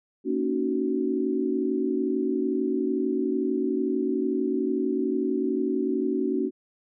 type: chord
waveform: sine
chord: D# minor seventh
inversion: second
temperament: just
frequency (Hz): 233.3 / 280 / 311.1 / 373.4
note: A#3 / C#4 / D#4 / F#4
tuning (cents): +2 / +18 / 0 / +16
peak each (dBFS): -30 / -27 / -32 / -27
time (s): 0.24-6.51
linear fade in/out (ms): 50
effects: none